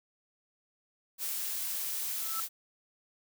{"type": "noise", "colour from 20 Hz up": "blue", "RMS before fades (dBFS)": -35, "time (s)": [1.18, 2.49], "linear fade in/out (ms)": 50}
{"type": "tone with exponential growth", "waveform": "sine", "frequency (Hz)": 1318.5, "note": "E6", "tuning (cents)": 0, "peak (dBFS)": -33, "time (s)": [2.1, 2.4], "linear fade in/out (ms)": 0, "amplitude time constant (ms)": 64}
{"effects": []}